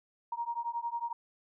sine beating tone pair, 934 / 945 Hz, A#5 / A#5, +3 / +23 cents, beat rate 11 Hz, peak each -36 / -36 dBFS, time 0.32-1.13 s, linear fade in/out 5 ms, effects none

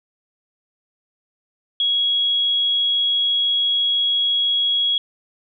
sine tone, 3322 Hz, G#7, in tune, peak -16 dBFS, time 1.8-4.98 s, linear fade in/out 2 ms, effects none

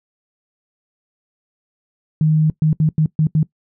sine tone bursts at uneven times, 155.56 Hz, D#3, in tune, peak -11 dBFS, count 6, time 2.21-2.5 / 2.62-2.73 / 2.8-2.89 / 2.98-3.06 / 3.19-3.27 / 3.35-3.43 s, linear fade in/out 2 ms, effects noise-tail reverb RT60 0.1 s tail -20 dB re dry

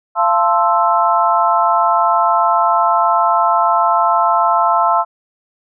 sine chord, F major seventh, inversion none, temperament equal with one note detuned, 686.9 / 880 / 1046.5 / 1318.5 Hz, F5 / A5 / C6 / E6, -29 / 0 / 0 / 0 cents, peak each -16 dBFS, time 0.15-5.05 s, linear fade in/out 50 ms, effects none

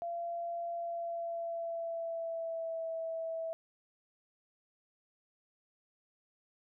sine tone with pitch glide, 684 to 654.2 Hz, F5 to E5, -36 to -13 cents, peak -35 dBFS, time 0.02-3.53 s, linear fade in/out 0 ms, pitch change -77 cents, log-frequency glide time 0.74-2.87 s, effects none

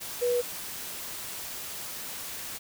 sine tone in noise, 486.9 Hz, B4, 25 cents flat, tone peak -23 dBFS, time 0.21-0.42 s, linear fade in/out 20 ms, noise white, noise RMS -38 dBFS, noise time 0-2.59 s, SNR +12 dB, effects none

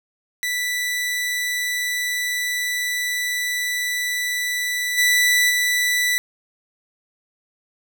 sawtooth tone with level steps, 1974 Hz, B6, 1 cent flat, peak -18 / -11 / -14 dBFS, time 0.43-6.18 s, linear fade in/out 0 ms, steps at 4.97 / 5.49 s, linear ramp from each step 20 ms, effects none

